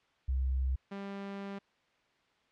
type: tone pair in turn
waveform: sine / sawtooth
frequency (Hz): 65.3 / 198.18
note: C2 / G3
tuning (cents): -3 / +19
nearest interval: octave + perfect fifth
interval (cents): 1922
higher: second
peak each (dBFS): -28 / -35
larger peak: first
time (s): 0.28-0.76 / 0.91-1.59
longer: second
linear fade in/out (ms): 10
effects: white hiss -70 dBFS RMS until 2.51 s + low-pass 3000 Hz 12 dB/octave